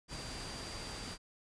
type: tone in noise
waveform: sine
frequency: 4730 Hz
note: D8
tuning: 12 cents sharp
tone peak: -49 dBFS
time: 0.08-1.18 s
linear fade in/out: 50 ms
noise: pink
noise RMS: -44 dBFS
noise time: 0.08-1.18 s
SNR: -8 dB
effects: resampled to 22050 Hz